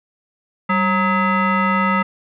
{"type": "tone with frequency modulation", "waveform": "sine", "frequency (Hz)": 541, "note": "C#5", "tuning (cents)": -42, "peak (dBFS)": -14, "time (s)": [0.69, 2.03], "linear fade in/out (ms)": 10, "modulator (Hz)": 735, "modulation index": 2, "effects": []}